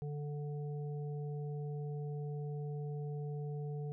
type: harmonic tone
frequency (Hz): 146.83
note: D3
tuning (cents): 0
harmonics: 1 / 3 / 5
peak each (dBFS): -38 / -46 / -55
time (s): 0.02-3.92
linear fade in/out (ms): 0
effects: none